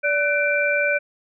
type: tone cluster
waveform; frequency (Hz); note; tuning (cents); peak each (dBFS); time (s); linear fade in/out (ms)
sine; 581 / 1505 / 2354; D5 / F#6 / D7; -19 / +29 / +3; -22; 0.03-0.99; 20
effects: none